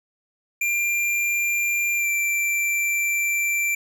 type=tone with pitch glide; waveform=square; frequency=2383 to 2350 Hz; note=D7 to D7; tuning=+25 to +1 cents; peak=-21 dBFS; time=0.61-3.75 s; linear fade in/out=5 ms; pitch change=-24 cents; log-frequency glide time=1.97-2.07 s; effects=none